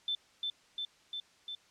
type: tone with echo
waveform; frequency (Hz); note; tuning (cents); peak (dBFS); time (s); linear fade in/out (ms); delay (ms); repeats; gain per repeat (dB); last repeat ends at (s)
sine; 3535; A7; +7; -30; 0.08-0.15; 2; 350; 4; -2; 1.55
effects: white hiss -64 dBFS RMS until 1.7 s + low-pass 6000 Hz 12 dB/octave